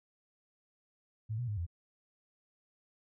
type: tone with pitch steps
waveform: sine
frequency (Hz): 109.6 / 122.4 / 104.5 / 85.4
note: A2 / B2 / G#2 / F2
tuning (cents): -6 / -15 / +11 / -38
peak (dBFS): -33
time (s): 1.29-1.666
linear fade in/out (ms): 20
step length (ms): 94
effects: none